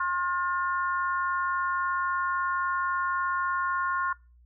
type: harmonic tone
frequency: 356.3 Hz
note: F4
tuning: 35 cents sharp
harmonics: 3 / 4 / 5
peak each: -27 / -29 / -39 dBFS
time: 0-4.13 s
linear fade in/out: 5 ms
effects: noise-tail reverb RT60 0.3 s tail -25 dB re dry + added 60 Hz sine -54 dBFS peak until 4.45 s